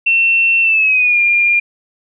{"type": "tone with pitch glide", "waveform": "sine", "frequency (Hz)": [2700, 2405], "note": ["E7", "D7"], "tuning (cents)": [41, 41], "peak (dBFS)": -9, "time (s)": [0.06, 1.6], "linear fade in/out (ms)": 10, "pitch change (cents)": -200, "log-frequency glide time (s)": [0.62, 1.19], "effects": []}